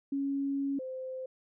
sine tone pair in turn, 277.2 / 518.5 Hz, C#4 / C5, 0 / -16 cents, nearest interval major seventh, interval 1084 cents, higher second, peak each -29 / -36 dBFS, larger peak first, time 0.12-0.79 / 0.79-1.26 s, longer first, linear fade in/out 5 ms, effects none

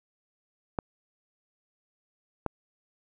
clicks, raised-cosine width 1 ms, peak -14 dBFS, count 2, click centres 0.788 / 2.463 s, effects none

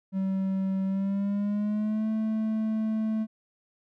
triangle tone with pitch glide, 191.6 to 218.8 Hz, G3 to A3, -39 to -9 cents, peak -23 dBFS, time 0.12-3.27 s, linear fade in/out 50 ms, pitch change +230 cents, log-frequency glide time 0.85-2.09 s, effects none

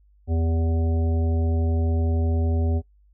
harmonic tone with a mistuned harmonic, 82.41 Hz, E2, in tune, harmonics 1 / 3 / 5 / 7 / 9, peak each -20 / -30 / -34 / -37 / -39 dBFS, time 0.27-2.82 s, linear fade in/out 50 ms, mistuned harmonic 5, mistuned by -46 cents, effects noise-tail reverb RT60 0.1 s tail -17 dB re dry + added 50 Hz sine -54 dBFS peak until 3.13 s

